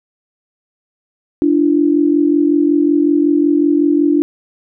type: tone pair together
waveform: sine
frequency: 293.3 / 338.7 Hz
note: D4 / E4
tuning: -2 / +47 cents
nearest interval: major second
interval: 249 cents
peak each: -11 / -14 dBFS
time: 1.42-4.22 s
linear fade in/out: 0 ms
effects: none